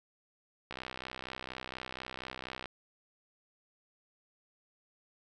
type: click train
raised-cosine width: 0.3 ms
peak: -24 dBFS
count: 126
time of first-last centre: 0.71-2.657 s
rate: 64.2 Hz
effects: none